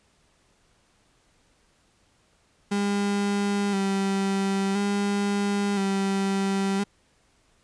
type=tone with vibrato; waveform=35% pulse; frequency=198.6 Hz; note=G3; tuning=23 cents sharp; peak=-21 dBFS; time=2.71-6.84 s; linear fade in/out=10 ms; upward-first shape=square; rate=0.49 Hz; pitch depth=29 cents each way; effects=pink hiss -64 dBFS RMS until 7.63 s + resampled to 22050 Hz